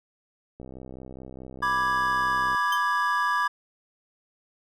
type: click train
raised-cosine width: 2 ms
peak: -28 dBFS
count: 127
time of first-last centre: 0.6-2.547 s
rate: 64.7 Hz
type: chord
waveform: triangle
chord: G# diminished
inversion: first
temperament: equal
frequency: 987.8 / 1174.7 / 1661.2 Hz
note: B5 / D6 / G#6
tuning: 0 / 0 / 0 cents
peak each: -25 / -24 / -25 dBFS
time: 1.62-3.48 s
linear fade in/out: 10 ms
type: tone with exponential decay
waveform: 40% pulse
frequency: 3101 Hz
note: G7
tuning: 19 cents flat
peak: -26 dBFS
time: 2.72-2.84 s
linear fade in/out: 5 ms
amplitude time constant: 25 ms
effects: none